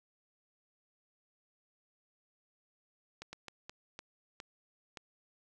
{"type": "slowing click train", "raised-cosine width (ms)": 0.2, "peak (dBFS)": -27, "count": 7, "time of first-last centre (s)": [3.22, 4.972], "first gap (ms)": 110, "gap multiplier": 1.39, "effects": []}